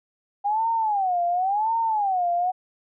sine tone with vibrato, 797 Hz, G5, 28 cents sharp, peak -20 dBFS, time 0.44-2.52 s, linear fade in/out 20 ms, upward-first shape sine, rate 0.93 Hz, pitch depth 240 cents each way, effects none

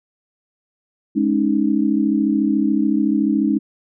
sine chord, Ab suspended fourth, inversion none, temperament equal with one note detuned, 210.2 / 277.2 / 311.1 Hz, Ab3 / Db4 / Eb4, +21 / 0 / 0 cents, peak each -19 dBFS, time 1.15-3.59 s, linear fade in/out 20 ms, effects none

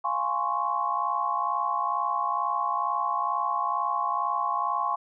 sine chord, Db major seventh, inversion first, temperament equal, 698.5 / 830.6 / 1046.5 / 1108.7 Hz, F5 / Ab5 / C6 / Db6, 0 / 0 / 0 / 0 cents, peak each -34 / -31 / -29 / -28 dBFS, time 0.04-4.96 s, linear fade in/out 10 ms, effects none

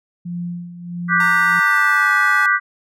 sine tone with tremolo, 174.3 Hz, F3, 3 cents flat, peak -22 dBFS, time 0.25-1.6 s, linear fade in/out 10 ms, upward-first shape sine, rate 1.5 Hz, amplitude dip 70%
sine chord, G major seventh, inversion second, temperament just, 1176 / 1470 / 1568 / 1960 Hz, D6 / F#6 / G6 / B6, +2 / -12 / 0 / -14 cents, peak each -18 dBFS, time 1.08-2.6 s, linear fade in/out 50 ms
sawtooth tone with pitch glide, 916 to 849.7 Hz, A#5 to G#5, -31 to +39 cents, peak -23 dBFS, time 1.2-2.46 s, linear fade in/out 2 ms, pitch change -130 cents, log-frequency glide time 1.56-2.13 s
effects none

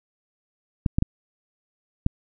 clicks, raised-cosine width 5 ms, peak -7 dBFS, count 4, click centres 0.862 / 0.985 / 1.024 / 2.064 s, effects none

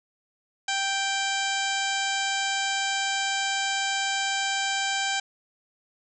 harmonic tone with a mistuned harmonic, 784 Hz, G5, in tune, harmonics 1 / 2 / 3 / 4 / 5 / 6 / 7 / 8 / 9 / 10, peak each -30 / -30 / -33 / -32 / -36 / -38 / -40 / -39 / -36 / -41 dBFS, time 0.68-5.2 s, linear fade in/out 5 ms, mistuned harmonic 7, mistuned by -61 cents, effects none

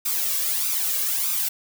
blue noise with flanger, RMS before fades -24 dBFS, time 0.05-1.49 s, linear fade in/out 10 ms, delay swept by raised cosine 0.81 to 1.81 ms, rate 1.6 Hz, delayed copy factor +0.65, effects none

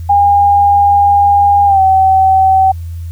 sine tone with pitch glide, 810 to 764.5 Hz, G#5 to G5, -43 to -44 cents, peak -5 dBFS, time 0.09-2.72 s, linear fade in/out 10 ms, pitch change -101 cents, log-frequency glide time 1.66-1.81 s, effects added 84 Hz sine -20 dBFS peak until 3.11 s + white hiss -48 dBFS RMS until 3.11 s

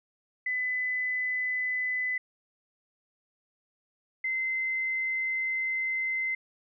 sine tone pair in turn, 2007 / 2065 Hz, B6 / C7, +27 / -23 cents, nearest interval unison, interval 50 cents, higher second, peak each -27 dBFS, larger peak neither, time 0.46-2.18 / 4.24-6.35 s, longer second, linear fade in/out 5 ms, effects none

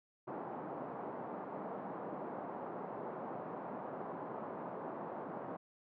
white band-pass noise, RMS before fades -44 dBFS, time 0.27-5.57 s, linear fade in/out 10 ms, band 160 to 970 Hz, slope 24 dB/octave, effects none

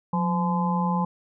harmonic tone with a mistuned harmonic, 170.9 Hz, F3, 37 cents flat, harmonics 1 / 3 / 5 / 6, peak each -23 / -35 / -28 / -29 dBFS, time 0.13-1.05 s, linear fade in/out 5 ms, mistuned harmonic 1, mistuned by +84 cents, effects none

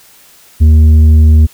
triangle tone with tanh clipping, 77.78 Hz, D#2, in tune, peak -3 dBFS, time 0.6-1.47 s, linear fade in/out 20 ms, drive 10 dB, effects white hiss -42 dBFS RMS until 1.53 s

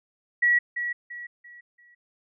sine tone with echo, 1927 Hz, B6, 43 cents flat, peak -17 dBFS, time 0.42-0.59 s, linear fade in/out 10 ms, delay 340 ms, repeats 4, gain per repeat -9 dB, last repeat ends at 1.95 s, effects none

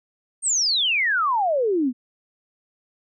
sine exponential sweep, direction down, 8870 to 234.3 Hz, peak -18 dBFS, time 0.42-1.93 s, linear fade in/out 50 ms, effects none

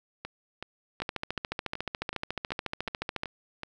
two click trains, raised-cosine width 0.3 ms, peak -20 / -15 dBFS, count 10 / 32, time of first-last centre 0.25-3.633 / 1.02-3.234 s, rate 2.66 / 14 Hz, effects none

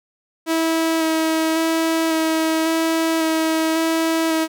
sawtooth tone with vibrato, 322.9 Hz, E4, 36 cents flat, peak -13 dBFS, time 0.46-4.48 s, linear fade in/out 50 ms, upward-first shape square, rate 0.91 Hz, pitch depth 13 cents each way, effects none

